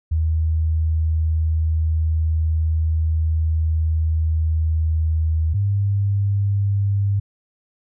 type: tone pair in turn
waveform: sine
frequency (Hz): 79.6 / 100.06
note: D#2 / G2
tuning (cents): +40 / +36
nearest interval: major third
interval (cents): 396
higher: second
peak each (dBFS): -16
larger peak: neither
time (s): 0.11-5.54 / 5.54-7.2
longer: first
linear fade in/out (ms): 10
effects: none